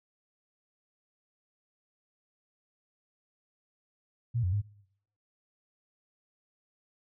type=tone with pitch steps; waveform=sine; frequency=118.6 / 90.4 / 102.7 Hz; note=A#2 / F#2 / G#2; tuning=+30 / -40 / -19 cents; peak=-26 dBFS; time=4.34-4.619 s; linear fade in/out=20 ms; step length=93 ms; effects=noise-tail reverb RT60 0.7 s tail -22 dB re dry

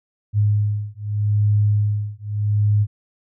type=beating tone pair; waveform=sine; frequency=103.83 / 104.64 Hz; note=G#2 / G#2; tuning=0 / +14 cents; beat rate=0.81 Hz; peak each=-19 dBFS; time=0.33-2.87 s; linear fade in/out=50 ms; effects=none

